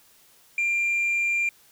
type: tone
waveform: sine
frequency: 2384 Hz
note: D7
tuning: 25 cents sharp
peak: -19 dBFS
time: 0.58-1.49 s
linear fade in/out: 2 ms
effects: tanh soft clip ceiling -20 dBFS + white hiss -57 dBFS RMS until 1.71 s